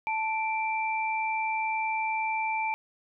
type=tone pair together; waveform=sine; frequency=880 / 2349 Hz; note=A5 / D7; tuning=0 / 0 cents; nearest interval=octave + perfect fourth; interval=1700 cents; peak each=-28 / -31 dBFS; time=0.07-2.74 s; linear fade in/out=0 ms; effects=none